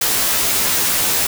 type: noise with comb filter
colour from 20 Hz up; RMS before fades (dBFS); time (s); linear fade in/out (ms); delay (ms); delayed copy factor
white; -17; 0.01-1.27; 5; 14; -1
effects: none